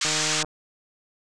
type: band-pass noise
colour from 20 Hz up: white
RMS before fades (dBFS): -25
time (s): 0.01-0.43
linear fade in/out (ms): 5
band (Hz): 1100 to 7700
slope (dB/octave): 48
type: click train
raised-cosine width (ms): 1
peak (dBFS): -20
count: 62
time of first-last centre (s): 0.05-0.446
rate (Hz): 154
effects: none